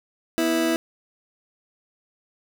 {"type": "tone pair together", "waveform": "30% pulse", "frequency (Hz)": [245.9, 327.9], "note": ["B3", "E4"], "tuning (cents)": [-7, -9], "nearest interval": "perfect fourth", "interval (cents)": 498, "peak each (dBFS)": [-24, -18], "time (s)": [0.38, 0.76], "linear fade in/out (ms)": 0, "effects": ["8-bit"]}